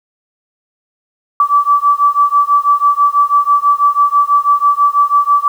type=beating tone pair; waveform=sine; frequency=1153 / 1159.1 Hz; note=D6 / D6; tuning=-32 / -23 cents; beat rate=6.1 Hz; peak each=-11 dBFS; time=1.4-5.48 s; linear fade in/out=2 ms; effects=7-bit